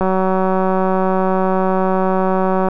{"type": "click train", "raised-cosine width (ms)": 1, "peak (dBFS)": -4, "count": 504, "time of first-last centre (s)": [0.01, 2.686], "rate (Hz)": 188, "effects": []}